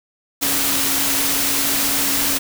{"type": "tone in noise", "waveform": "sine", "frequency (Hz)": 277.2, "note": "C#4", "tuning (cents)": 0, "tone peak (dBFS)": -29, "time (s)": [0.41, 2.39], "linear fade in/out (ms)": 20, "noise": "white", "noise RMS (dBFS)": -19, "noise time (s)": [0.41, 2.39], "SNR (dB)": -13, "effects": []}